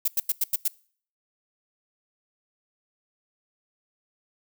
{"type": "noise bursts", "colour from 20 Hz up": "violet", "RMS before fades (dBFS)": -23, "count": 6, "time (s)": [0.05, 0.68], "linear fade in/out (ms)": 5, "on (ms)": 30, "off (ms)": 90, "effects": ["noise-tail reverb RT60 0.5 s tail -23 dB re dry"]}